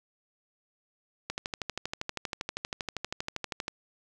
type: click train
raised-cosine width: 0.2 ms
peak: -15 dBFS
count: 31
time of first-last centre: 1.3-3.681 s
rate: 12.6 Hz
effects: none